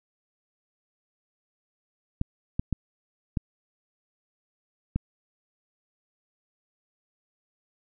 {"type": "clicks", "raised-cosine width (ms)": 5, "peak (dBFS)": -13, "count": 5, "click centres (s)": [2.214, 2.595, 2.727, 3.372, 4.96], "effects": []}